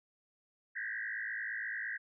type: tone with frequency modulation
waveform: sine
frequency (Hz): 1760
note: A6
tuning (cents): 0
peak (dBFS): -36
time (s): 0.75-1.98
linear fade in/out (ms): 20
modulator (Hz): 54.4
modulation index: 3.7
effects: none